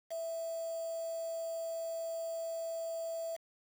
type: tone with quantisation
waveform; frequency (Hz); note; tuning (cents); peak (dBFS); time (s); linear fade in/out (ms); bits
sine; 659.3; E5; 0; -36; 0.1-3.37; 20; 8
effects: none